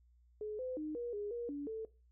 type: tone with pitch steps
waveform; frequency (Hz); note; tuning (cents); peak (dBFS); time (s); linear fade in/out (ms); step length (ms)
sine; 425 / 510 / 306.5 / 478.6 / 412.3 / 475 / 287.1 / 442.7; G#4 / C5 / D#4 / A#4 / G#4 / A#4 / D4 / A4; +40 / -44 / -26 / +46 / -13 / +33 / -39 / +11; -38; 0.41-1.85; 2; 180
effects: noise-tail reverb RT60 0.3 s tail -19 dB re dry + added 60 Hz sine -64 dBFS peak until 2.11 s